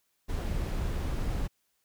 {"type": "noise", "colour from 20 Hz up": "brown", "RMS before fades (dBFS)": -31, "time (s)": [0.28, 1.48], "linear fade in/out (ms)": 20, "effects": ["white hiss -75 dBFS RMS until 1.84 s"]}